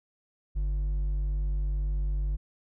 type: tone with hard clipping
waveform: sine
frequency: 49 Hz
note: G1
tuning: in tune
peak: -27 dBFS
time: 0.55-2.37 s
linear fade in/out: 20 ms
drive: 4 dB
effects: none